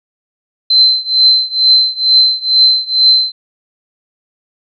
sine tone with tremolo, 4082 Hz, C8, 44 cents flat, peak -3 dBFS, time 0.7-3.32 s, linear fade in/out 5 ms, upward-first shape triangle, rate 2.2 Hz, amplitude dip 95%, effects none

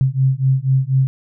sine beating tone pair, 130.81 / 134.91 Hz, C3 / C#3, 0 / -47 cents, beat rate 4.1 Hz, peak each -16 / -16 dBFS, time 0.01-1.07 s, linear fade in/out 0 ms, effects none

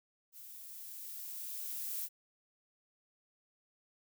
violet noise with level ramp, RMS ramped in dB -52 to -38 dBFS, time 0.32-2.09 s, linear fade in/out 50 ms, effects none

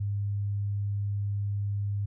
sine tone, 101.3 Hz, G#2, 43 cents flat, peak -27 dBFS, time 0-2.06 s, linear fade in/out 10 ms, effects none

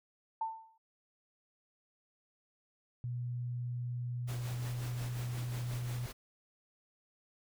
sine tone with exponential decay, 893 Hz, A5, 25 cents sharp, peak -30 dBFS, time 0.41-0.78 s, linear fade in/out 5 ms, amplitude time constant 80 ms
sine tone, 122 Hz, B2, 21 cents flat, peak -35 dBFS, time 3.04-6.06 s, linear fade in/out 0 ms
pink noise with tremolo, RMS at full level -46 dBFS, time 4.27-6.13 s, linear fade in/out 20 ms, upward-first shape sine, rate 5.6 Hz, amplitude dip 45%
effects none

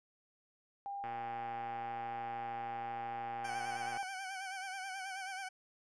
sine tone, 800 Hz, G5, 35 cents sharp, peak -39 dBFS, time 0.86-4.03 s, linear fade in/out 0 ms
click train, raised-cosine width 0.5 ms, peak -32 dBFS, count 350, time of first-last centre 1.04-3.973 s, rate 119 Hz
20% pulse tone with vibrato, 765 Hz, G5, 42 cents flat, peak -36 dBFS, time 3.44-5.49 s, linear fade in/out 10 ms, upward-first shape sine, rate 9.3 Hz, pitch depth 60 cents each way
effects resampled to 22050 Hz

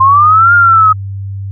sine linear two-way sweep, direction up then down, 1045 to 1419 to 1260 Hz, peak -3 dBFS, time 0-0.93 s, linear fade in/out 10 ms, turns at 0.54 s, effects added 98 Hz sine -18 dBFS peak until 1.51 s

